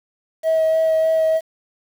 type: tone with vibrato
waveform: triangle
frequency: 641 Hz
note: E5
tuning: 49 cents flat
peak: -11 dBFS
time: 0.43-1.41 s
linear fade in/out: 50 ms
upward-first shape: sine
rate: 3.3 Hz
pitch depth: 9 cents each way
effects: tanh soft clip ceiling -10 dBFS + 7-bit